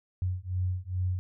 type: beating tone pair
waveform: sine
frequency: 90.4 / 92.8 Hz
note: F#2 / F#2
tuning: -40 / +6 cents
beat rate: 2.4 Hz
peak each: -31 dBFS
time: 0.22-1.19 s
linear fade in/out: 0 ms
effects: none